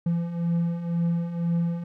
triangle beating tone pair, 168.4 / 170.4 Hz, E3 / F3, +37 / -42 cents, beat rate 2 Hz, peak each -28 / -22 dBFS, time 0.06-1.84 s, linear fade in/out 5 ms, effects none

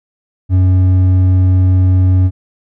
sine tone with hard clipping, 92.5 Hz, F#2, in tune, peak -8 dBFS, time 0.49-2.31 s, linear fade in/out 50 ms, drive 5 dB, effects none

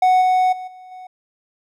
triangle tone with level steps, 740 Hz, F#5, in tune, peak -9 / -11 / -26 / -36 / -32 dBFS, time 0.02-1.07 s, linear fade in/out 5 ms, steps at 0.21 / 0.52 / 0.67 / 0.91 s, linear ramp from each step 10 ms, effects none

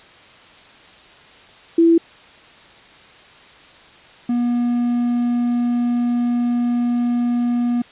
sine / triangle tone pair in turn, 333 / 240.8 Hz, E4 / B3, +18 / -44 cents, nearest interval tritone, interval 562 cents, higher first, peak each -9 / -14 dBFS, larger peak first, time 1.78-1.98 / 4.29-7.82 s, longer second, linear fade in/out 5 ms, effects white hiss -45 dBFS RMS until 7.91 s + resampled to 8000 Hz

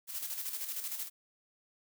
blue noise with tremolo, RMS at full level -37 dBFS, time 0.07-1.1 s, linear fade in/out 50 ms, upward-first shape square, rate 13 Hz, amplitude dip 50%, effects none

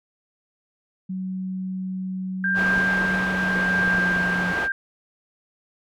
sine tone with pitch glide, 187.1 to 179.69 Hz, F#3 to F3, +20 to +50 cents, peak -26 dBFS, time 1.09-4.53 s, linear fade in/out 10 ms, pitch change -70 cents, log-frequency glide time 3.3-4.2 s
sine tone with tremolo, 1589 Hz, G6, 23 cents sharp, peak -18 dBFS, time 2.44-4.72 s, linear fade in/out 2 ms, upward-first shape triangle, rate 0.85 Hz, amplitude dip 50%
white low-pass noise, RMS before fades -30 dBFS, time 2.54-4.69 s, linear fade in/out 50 ms, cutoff 1500 Hz, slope 12 dB/octave
clicks, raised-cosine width 2 ms, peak -20 dBFS, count 5, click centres 2.78 / 3.877 / 3.95 / 3.983 / 4.17 s
effects none

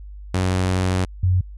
sawtooth / sine tone pair in turn, 92.5 / 91.7 Hz, F#2 / F#2, 0 / -15 cents, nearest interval unison, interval 15 cents, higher first, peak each -14 dBFS, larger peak neither, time 0.34-1.05 / 1.23-1.41 s, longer first, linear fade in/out 5 ms, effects added 50 Hz sine -34 dBFS peak until 1.57 s + resampled to 24000 Hz

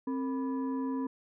sine tone with frequency modulation, 265.1 Hz, C4, 23 cents sharp, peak -30 dBFS, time 0.07-1.07 s, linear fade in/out 5 ms, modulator 722 Hz, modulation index 0.56, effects none

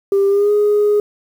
sine tone with pitch glide, 395.7 to 415.6 Hz, G4 to G#4, +16 to +1 cents, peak -9 dBFS, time 0.12-1 s, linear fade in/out 2 ms, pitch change +85 cents, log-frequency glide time 0.28-0.51 s, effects tanh soft clip ceiling -8 dBFS + 7-bit

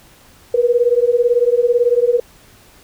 sine beating tone pair, 473.1 / 491.1 Hz, A#4 / B4, +26 / -10 cents, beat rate 18 Hz, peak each -14 dBFS, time 0.54-2.2 s, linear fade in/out 5 ms, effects pink hiss -47 dBFS RMS until 2.83 s

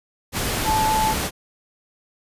sine tone in noise, 871 Hz, A5, 18 cents flat, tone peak -18 dBFS, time 0.64-1.15 s, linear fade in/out 50 ms, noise pink, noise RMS -24 dBFS, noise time 0.32-1.31 s, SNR +3 dB, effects resampled to 32000 Hz

